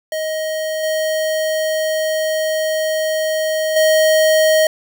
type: tone with level steps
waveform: square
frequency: 628 Hz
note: D#5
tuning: 16 cents sharp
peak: -20 / -17 / -11 dBFS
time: 0.12-4.67 s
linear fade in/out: 2 ms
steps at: 0.83 / 3.76 s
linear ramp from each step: 5 ms
effects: none